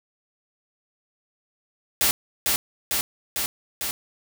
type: noise with echo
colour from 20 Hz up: white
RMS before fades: -20 dBFS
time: 2.01-2.11 s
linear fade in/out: 0 ms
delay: 450 ms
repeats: 4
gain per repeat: -2 dB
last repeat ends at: 3.91 s
effects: none